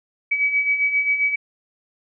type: beating tone pair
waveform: sine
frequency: 2273 / 2280.5 Hz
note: C#7 / C#7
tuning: +43 / +49 cents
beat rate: 7.5 Hz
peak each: -25 / -18 dBFS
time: 0.31-1.36 s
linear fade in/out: 10 ms
effects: none